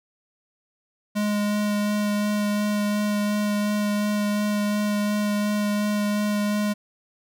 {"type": "tone with vibrato", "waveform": "square", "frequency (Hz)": 207.7, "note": "G#3", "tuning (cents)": 0, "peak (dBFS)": -22, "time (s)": [1.15, 6.74], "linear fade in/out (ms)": 20, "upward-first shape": "sine", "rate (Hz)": 2.8, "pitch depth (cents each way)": 10, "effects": []}